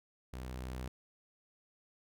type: tone with level ramp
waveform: sawtooth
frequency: 63.3 Hz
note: B1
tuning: 43 cents sharp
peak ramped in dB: -38 to -35 dBFS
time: 0.33-0.88 s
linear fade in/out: 5 ms
effects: none